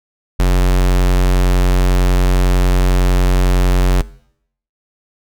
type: tone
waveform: square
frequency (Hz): 45.48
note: F#1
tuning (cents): -29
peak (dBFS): -10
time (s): 0.39-4.02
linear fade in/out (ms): 10
effects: noise-tail reverb RT60 0.7 s tail -20 dB re dry